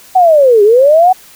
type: linear two-way sweep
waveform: sine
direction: down then up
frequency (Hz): 761 to 397.1 to 761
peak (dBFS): -3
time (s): 0.15-1.13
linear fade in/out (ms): 10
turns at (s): 0.63
effects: white hiss -39 dBFS RMS until 1.35 s